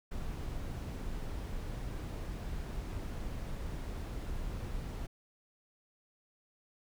brown noise, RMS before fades -39 dBFS, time 0.11-5.07 s, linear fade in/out 10 ms, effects none

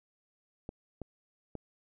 clicks, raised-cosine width 2 ms, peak -26 dBFS, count 3, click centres 0.691 / 1.017 / 1.553 s, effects none

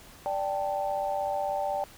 sine chord, D suspended fourth, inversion none, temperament equal, 587.3 / 784 / 880 Hz, D5 / G5 / A5, 0 / 0 / 0 cents, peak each -31 / -30 / -35 dBFS, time 0.26-1.84 s, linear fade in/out 0 ms, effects pink hiss -51 dBFS RMS until 1.97 s

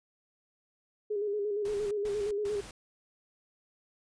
sine tone with vibrato, 412.4 Hz, G#4, 12 cents flat, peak -29 dBFS, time 1.1-2.61 s, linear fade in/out 10 ms, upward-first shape square, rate 8.6 Hz, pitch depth 41 cents each way
pink noise bursts, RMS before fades -47 dBFS, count 3, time 1.65-2.71 s, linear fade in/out 2 ms, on 260 ms, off 140 ms
effects resampled to 22050 Hz

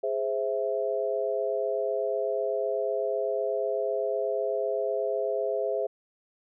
sine chord, Ab augmented, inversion none, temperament equal, 415.3 / 523.3 / 659.3 Hz, Ab4 / C5 / E5, 0 / 0 / 0 cents, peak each -30 dBFS, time 0.03-5.87 s, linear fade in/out 10 ms, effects none

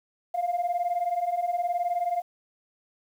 sine beating tone pair, 688 / 707 Hz, F5 / F5, -26 / +21 cents, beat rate 19 Hz, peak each -28 / -25 dBFS, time 0.34-2.22 s, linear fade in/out 10 ms, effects tanh soft clip ceiling -20 dBFS + 9-bit

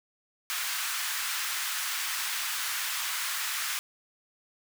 pink high-pass noise, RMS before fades -32 dBFS, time 0.5-3.79 s, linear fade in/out 0 ms, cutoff 1200 Hz, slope 24 dB/octave, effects none

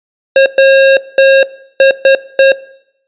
square tone bursts at uneven times, 540 Hz, C#5, 45 cents flat, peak -3 dBFS, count 6, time 0.36-0.46 / 0.58-0.97 / 1.18-1.43 / 1.8-1.91 / 2.05-2.15 / 2.39-2.52 s, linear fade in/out 2 ms, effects noise-tail reverb RT60 0.7 s tail -19 dB re dry + resampled to 8000 Hz

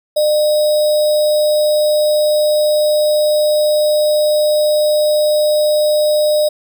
sine tone with sample-and-hold, 604 Hz, D5, 48 cents sharp, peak -10 dBFS, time 0.16-6.49 s, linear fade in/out 10 ms, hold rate 4410 Hz, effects none

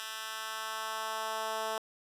10% pulse tone with high-pass filter sweep, 220 Hz, A3, in tune, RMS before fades -37 dBFS, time 0-1.78 s, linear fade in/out 0 ms, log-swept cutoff 2000 to 570 Hz, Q 1.1, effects resampled to 32000 Hz

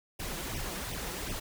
pink noise with flanger, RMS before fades -37 dBFS, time 0.19-1.4 s, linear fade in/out 10 ms, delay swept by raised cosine 0.34 to 6.04 ms, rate 2.7 Hz, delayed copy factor +1, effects none

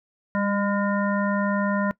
harmonic tone with a mistuned harmonic, 202.9 Hz, G#3, 40 cents flat, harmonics 1 / 3 / 5 / 7 / 9, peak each -23 / -28 / -30 / -31 / -33 dBFS, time 0.35-1.91 s, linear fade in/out 0 ms, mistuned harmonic 1, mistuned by -23 cents, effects noise-tail reverb RT60 0.1 s tail -21 dB re dry

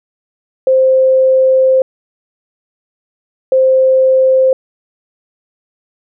sine tone bursts at uneven times, 523.3 Hz, C5, in tune, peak -6 dBFS, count 2, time 0.67-1.82 / 3.52-4.53 s, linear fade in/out 2 ms, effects none

